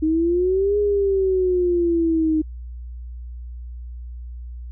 sine exponential two-way sweep, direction up then down, 308.9 to 415.3 to 308.9 Hz, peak -16 dBFS, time 0.02-2.42 s, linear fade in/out 10 ms, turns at 0.78 s, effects added 60 Hz sine -31 dBFS peak until 4.71 s

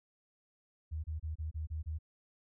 sine tone bursts, 78.4 Hz, D#2, 14 cents sharp, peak -35 dBFS, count 7, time 0.91-1.988 s, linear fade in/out 20 ms, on 130 ms, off 28 ms, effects none

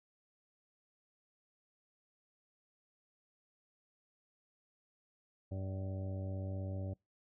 harmonic tone with a mistuned harmonic, 95.7 Hz, G2, 41 cents flat, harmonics 1 / 2 / 3 / 4 / 5 / 6 / 7 / 8, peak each -38 / -48 / -49 / -55 / -59 / -49 / -60 / -61 dBFS, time 5.51-6.94 s, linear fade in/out 10 ms, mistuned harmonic 7, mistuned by -91 cents, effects noise-tail reverb RT60 0.2 s tail -25 dB re dry

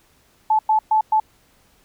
sine tone bursts at uneven times, 868 Hz, A5, 24 cents flat, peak -13 dBFS, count 4, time 0.5-0.59 / 0.69-0.79 / 0.91-1.01 / 1.12-1.2 s, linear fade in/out 5 ms, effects pink hiss -58 dBFS RMS until 1.84 s

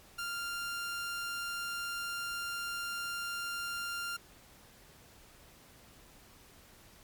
sawtooth tone, 1394 Hz, F6, 4 cents flat, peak -32 dBFS, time 0.18-4.17 s, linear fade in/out 10 ms, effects pink hiss -58 dBFS RMS until 7.03 s + MP3 96 kbps

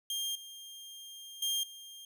sawtooth tone with level steps, 3204 Hz, G7, 37 cents sharp, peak -30 / -43 / -27 / -44 dBFS, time 0.1-2.05 s, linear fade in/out 2 ms, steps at 0.35 / 1.42 / 1.63 s, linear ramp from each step 5 ms, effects none

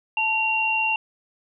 sine tone pair together, 879.8 / 2757 Hz, A5 / F7, 0 / -23 cents, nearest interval octave + minor sixth, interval 1977 cents, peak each -25 / -21 dBFS, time 0.17-0.96 s, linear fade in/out 2 ms, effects none

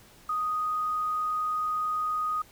sine tone with quantisation, 1244.5 Hz, D#6, in tune, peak -26 dBFS, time 0.29-2.42 s, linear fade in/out 5 ms, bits 9, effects pink hiss -55 dBFS RMS until 2.51 s

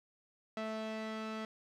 sawtooth tone pair together, 219.2 / 656.9 Hz, A3 / E5, -6 / -6 cents, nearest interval octave + perfect fifth, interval 1900 cents, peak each -36 / -38 dBFS, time 0.57-1.45 s, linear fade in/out 2 ms, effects low-pass 4000 Hz 12 dB/octave + 12-bit

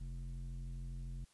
square tone with low-pass filter, 43.65 Hz, F1, in tune, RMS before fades -44 dBFS, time 0-1.25 s, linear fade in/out 10 ms, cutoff 160 Hz, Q 1.7, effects white hiss -70 dBFS RMS until 1.33 s + resampled to 24000 Hz

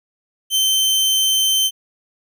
sawtooth tone, 3098 Hz, G7, 21 cents flat, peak -11 dBFS, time 0.5-1.71 s, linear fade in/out 50 ms, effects none

